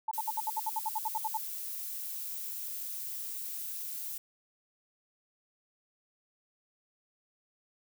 sine tone bursts, 880 Hz, A5, in tune, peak -29 dBFS, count 14, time 0.08-1.374 s, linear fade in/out 5 ms, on 33 ms, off 64 ms
violet noise, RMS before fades -39 dBFS, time 0.13-4.18 s, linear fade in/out 5 ms
effects none

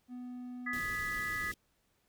triangle tone, 247.9 Hz, B3, 7 cents sharp, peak -39 dBFS, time 0.08-0.81 s, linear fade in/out 50 ms
sine chord, G# minor, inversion second, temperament equal with one note detuned, 1244.5 / 1691.2 / 1975.5 Hz, D#6 / G#6 / B6, 0 / +31 / 0 cents, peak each -41 / -39 / -36 dBFS, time 0.66-1.52 s, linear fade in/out 10 ms
pink band-stop noise, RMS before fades -46 dBFS, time 0.73-1.54 s, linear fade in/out 2 ms, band 460 to 2800 Hz, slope 24 dB/octave
effects pink hiss -75 dBFS RMS until 2.08 s

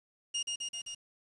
25% pulse tone with echo, 2843 Hz, F7, 30 cents sharp, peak -27 dBFS, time 0.34-0.43 s, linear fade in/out 10 ms, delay 130 ms, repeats 4, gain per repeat -2 dB, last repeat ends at 0.95 s, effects resampled to 22050 Hz + 9-bit

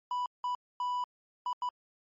triangle tone bursts at uneven times, 987.8 Hz, B5, in tune, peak -28 dBFS, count 5, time 0.11-0.26 / 0.44-0.55 / 0.8-1.04 / 1.46-1.53 / 1.62-1.69 s, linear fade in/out 2 ms, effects MP3 32 kbps

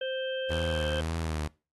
harmonic tone, 523.3 Hz, C5, in tune, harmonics 1 / 3 / 5 / 6, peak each -31 / -39 / -46 / -39 dBFS, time 0.01-1.01 s, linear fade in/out 5 ms
sawtooth tone with vibrato, 79.5 Hz, D#2, 38 cents sharp, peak -26 dBFS, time 0.5-1.48 s, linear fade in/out 10 ms, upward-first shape triangle, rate 1.9 Hz, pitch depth 78 cents each way
effects noise-tail reverb RT60 0.3 s tail -22 dB re dry + AAC 32 kbps

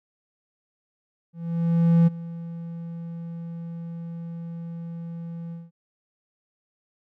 triangle tone with ADSR envelope, 167.9 Hz, E3, 32 cents sharp, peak -11 dBFS, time 1.33-5.71 s, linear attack 740 ms, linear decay 19 ms, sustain -19 dB, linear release 190 ms, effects none

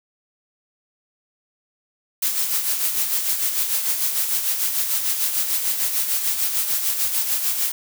blue noise with tremolo, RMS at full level -20 dBFS, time 2.22-7.72 s, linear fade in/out 5 ms, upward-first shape sine, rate 6.7 Hz, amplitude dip 50%, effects none

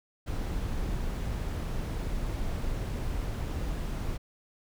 brown noise, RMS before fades -32 dBFS, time 0.26-4.18 s, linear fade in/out 20 ms, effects none

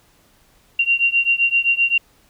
sine beating tone pair, 2759 / 2766.7 Hz, F7 / F7, -22 / -17 cents, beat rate 7.7 Hz, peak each -17 / -18 dBFS, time 0.79-1.98 s, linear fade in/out 5 ms, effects pink hiss -56 dBFS RMS until 2.29 s

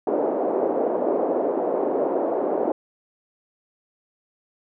white band-pass noise, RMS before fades -23 dBFS, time 0.07-2.72 s, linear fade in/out 2 ms, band 310 to 620 Hz, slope 24 dB/octave, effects none

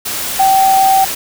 sine tone in noise, 772 Hz, G5, 27 cents flat, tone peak -7 dBFS, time 0.39-1.05 s, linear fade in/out 10 ms, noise white, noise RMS -20 dBFS, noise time 0.05-1.15 s, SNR +10 dB, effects none

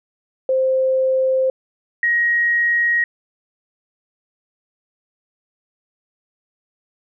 sine tone pair in turn, 523.3 / 1888.1 Hz, C5 / A#6, 0 / +22 cents, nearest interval octave + minor seventh, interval 2222 cents, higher second, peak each -14 dBFS, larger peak neither, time 0.49-1.5 / 2.03-3.04 s, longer neither, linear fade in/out 2 ms, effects none

